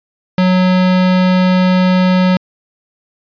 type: tone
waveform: square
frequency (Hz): 183.9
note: F#3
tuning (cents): -10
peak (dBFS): -9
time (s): 0.38-2.37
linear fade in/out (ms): 2
effects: resampled to 11025 Hz